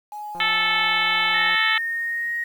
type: tone with tremolo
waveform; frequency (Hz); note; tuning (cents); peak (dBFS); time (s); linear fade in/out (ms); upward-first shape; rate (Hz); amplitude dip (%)
sine; 839; G#5; +17; -30; 0.12-1.5; 2; sine; 1.6; 30
type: click train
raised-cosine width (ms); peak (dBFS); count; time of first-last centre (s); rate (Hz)
1; -28; 211; 0.35-1.55; 175
type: harmonic tone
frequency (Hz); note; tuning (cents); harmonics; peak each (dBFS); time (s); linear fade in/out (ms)
438.7; A4; -5; 2 / 3 / 4 / 5 / 6 / 7 / 8 / 9; -31 / -26 / -25 / -23 / -30 / -26 / -28 / -32; 0.4-1.78; 2
type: tone with pitch glide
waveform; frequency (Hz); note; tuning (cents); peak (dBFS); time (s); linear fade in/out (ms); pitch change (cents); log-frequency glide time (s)
sine; 1840 to 1876.5; A#6 to A#6; -23 to +11; -23; 1.34-2.44; 5; +34; 1.84-2.33
effects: 8-bit